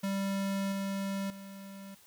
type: tone with level steps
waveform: square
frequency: 196 Hz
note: G3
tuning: in tune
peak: -31 / -33 / -45 dBFS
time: 0.03-1.95 s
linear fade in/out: 10 ms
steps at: 0.72 / 1.3 s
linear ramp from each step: 2 ms
effects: white hiss -60 dBFS RMS until 2.06 s